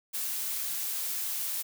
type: noise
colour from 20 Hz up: blue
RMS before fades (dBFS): -33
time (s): 0.13-1.63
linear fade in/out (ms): 20
effects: none